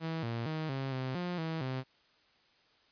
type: tone with pitch steps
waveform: sawtooth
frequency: 162.4 / 116.2 / 157.2 / 134.6 / 130.2 / 177.5 / 161.7 / 130.4 Hz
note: E3 / A#2 / D#3 / C3 / C3 / F3 / E3 / C3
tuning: -26 / -5 / +18 / +49 / -8 / +28 / -33 / -5 cents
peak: -30 dBFS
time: 0-1.84 s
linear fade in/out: 50 ms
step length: 230 ms
effects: white hiss -67 dBFS RMS until 2.91 s + resampled to 11025 Hz